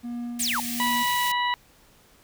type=tone with tremolo; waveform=triangle; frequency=239.2 Hz; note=A#3; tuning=45 cents sharp; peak=-27 dBFS; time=0.03-1.04 s; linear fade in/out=20 ms; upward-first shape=sine; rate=1.5 Hz; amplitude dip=50%
type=band-stop noise; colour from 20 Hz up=white; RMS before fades=-32 dBFS; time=0.39-1.32 s; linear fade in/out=5 ms; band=210 to 1700 Hz; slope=96 dB/octave
type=exponential sweep; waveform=sine; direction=down; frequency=9970 to 801 Hz; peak=-24 dBFS; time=0.4-0.6 s; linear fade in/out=2 ms
type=harmonic tone; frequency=978 Hz; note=B5; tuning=17 cents flat; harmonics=1 / 2 / 3 / 4; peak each=-24 / -28 / -32 / -34 dBFS; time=0.8-1.54 s; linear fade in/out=0 ms
effects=pink hiss -57 dBFS RMS until 2.23 s